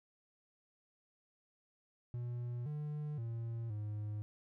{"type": "tone with pitch steps", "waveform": "triangle", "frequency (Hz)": [120.9, 149.5, 115.5, 105.3], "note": ["B2", "D3", "A#2", "G#2"], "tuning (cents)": [-36, 31, -16, 24], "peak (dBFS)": -36, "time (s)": [2.14, 4.22], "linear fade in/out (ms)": 0, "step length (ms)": 520, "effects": []}